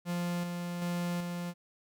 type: tone with tremolo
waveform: 45% pulse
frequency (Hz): 174.61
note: F3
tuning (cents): 0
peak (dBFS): -31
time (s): 0.05-1.54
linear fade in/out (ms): 50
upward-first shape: square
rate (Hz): 1.3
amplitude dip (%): 35
effects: none